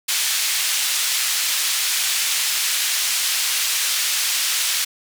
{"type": "band-pass noise", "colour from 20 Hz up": "pink", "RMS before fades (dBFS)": -21, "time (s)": [0.08, 4.85], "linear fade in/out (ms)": 10, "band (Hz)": [2700, 13000], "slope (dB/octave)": 12, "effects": []}